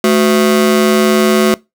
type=ring-modulated tone; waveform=35% pulse; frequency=293.7 Hz; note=D4; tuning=in tune; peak=-3 dBFS; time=0.04-1.54 s; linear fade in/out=0 ms; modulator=77.6 Hz; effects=noise-tail reverb RT60 0.2 s tail -22 dB re dry